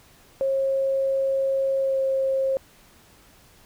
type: tone with pitch glide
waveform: sine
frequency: 540 to 535 Hz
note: C#5 to C5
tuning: -45 to +38 cents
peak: -20 dBFS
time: 0.41-2.57 s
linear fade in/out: 0 ms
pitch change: -17 cents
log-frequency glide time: 1.81-1.98 s
effects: pink hiss -54 dBFS RMS until 3.65 s